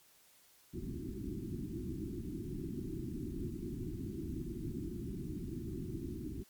white low-pass noise, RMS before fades -41 dBFS, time 0.73-6.44 s, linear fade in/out 20 ms, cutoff 370 Hz, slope 96 dB/octave, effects white hiss -65 dBFS RMS until 6.49 s + MP3 96 kbps

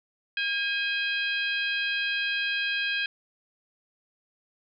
harmonic tone with a mistuned harmonic, 810 Hz, G#5, 43 cents flat, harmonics 2 / 3 / 4 / 5 / 6, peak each -29 / -30 / -32 / -39 / -43 dBFS, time 0.37-3.06 s, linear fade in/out 2 ms, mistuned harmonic 3, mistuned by +63 cents, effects none

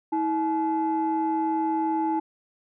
sine tone pair together, 321.8 / 857.4 Hz, E4 / A5, -42 / -45 cents, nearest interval octave + perfect fourth, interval 1697 cents, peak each -24 / -24 dBFS, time 0.12-2.2 s, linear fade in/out 10 ms, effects tanh soft clip ceiling -17 dBFS

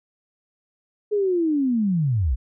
sine linear sweep, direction down, 426.5 to 51.91 Hz, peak -18 dBFS, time 1.11-2.36 s, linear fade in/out 20 ms, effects none

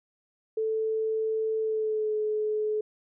sine tone with pitch glide, 440 to 427.5 Hz, A4 to A4, 0 to -50 cents, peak -25 dBFS, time 0.57-2.81 s, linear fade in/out 5 ms, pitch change -50 cents, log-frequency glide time 1.6-2.15 s, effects none

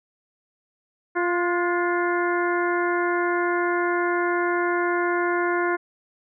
harmonic tone with a mistuned harmonic, 349.2 Hz, F4, in tune, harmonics 1 / 2 / 3 / 4 / 5 / 6, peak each -23 / -29 / -28 / -28 / -31 / -35 dBFS, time 1.15-5.77 s, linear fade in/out 20 ms, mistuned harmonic 4, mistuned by +43 cents, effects none

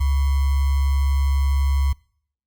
sine tone with sample-and-hold, 69 Hz, C#2, 7 cents flat, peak -16 dBFS, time 0-1.93 s, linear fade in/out 10 ms, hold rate 1050 Hz, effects noise-tail reverb RT60 0.6 s tail -24 dB re dry + Opus 48 kbps

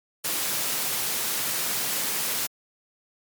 white high-pass noise, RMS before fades -27 dBFS, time 0.24-2.47 s, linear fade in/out 10 ms, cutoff 110 Hz, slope 96 dB/octave, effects MP3 96 kbps

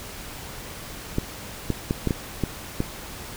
clicks, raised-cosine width 3 ms, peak -9 dBFS, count 7, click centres 1.184 / 1.703 / 1.909 / 2.073 / 2.108 / 2.437 / 2.804 s, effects pink hiss -38 dBFS RMS until 3.36 s

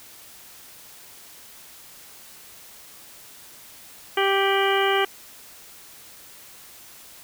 harmonic tone with a mistuned harmonic, 392 Hz, G4, in tune, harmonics 1 / 2 / 3 / 4 / 5 / 6 / 7 / 8, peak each -22 / -25 / -27 / -28 / -29 / -30 / -30 / -31 dBFS, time 4.17-5.05 s, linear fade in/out 5 ms, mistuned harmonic 7, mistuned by +88 cents, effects white hiss -46 dBFS RMS until 7.23 s

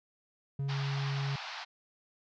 triangle tone, 138.59 Hz, C#3, in tune, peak -29 dBFS, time 0.59-1.36 s, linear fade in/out 5 ms
pink band-pass noise, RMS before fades -42 dBFS, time 0.68-1.65 s, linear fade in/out 20 ms, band 710 to 5300 Hz, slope 48 dB/octave
effects none

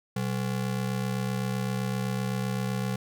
square ring-modulated tone, 157 Hz, D#3, 16 cents sharp, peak -25 dBFS, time 0.16-2.96 s, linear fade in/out 5 ms, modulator 33.9 Hz, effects none

